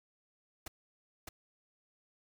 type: noise with echo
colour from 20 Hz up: pink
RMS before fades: -43 dBFS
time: 0.66-0.68 s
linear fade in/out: 5 ms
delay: 610 ms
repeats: 1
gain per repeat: -2 dB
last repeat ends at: 1.29 s
effects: none